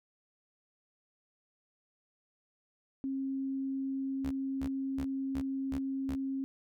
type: tone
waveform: sine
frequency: 269.1 Hz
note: C4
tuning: 49 cents sharp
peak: -32 dBFS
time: 3.04-6.44 s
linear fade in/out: 0 ms
type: tone bursts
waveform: sawtooth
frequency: 69.8 Hz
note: C#2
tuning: 13 cents sharp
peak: -34 dBFS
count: 6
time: 4.24-6.154 s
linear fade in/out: 10 ms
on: 69 ms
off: 300 ms
effects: none